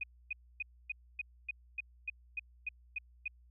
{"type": "tone bursts", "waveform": "sine", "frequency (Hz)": 2489, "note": "D#7", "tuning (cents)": 0, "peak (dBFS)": -34, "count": 12, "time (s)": [0.01, 3.28], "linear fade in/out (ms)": 5, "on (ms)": 25, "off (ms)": 270, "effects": ["added 60 Hz sine -59 dBFS peak until 3.5 s"]}